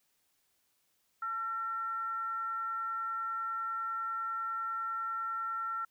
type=tone with frequency modulation; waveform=sine; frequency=1355 Hz; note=E6; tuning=47 cents sharp; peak=-33 dBFS; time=1.22-5.85 s; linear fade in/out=5 ms; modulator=482 Hz; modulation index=0.25; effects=white hiss -75 dBFS RMS until 5.9 s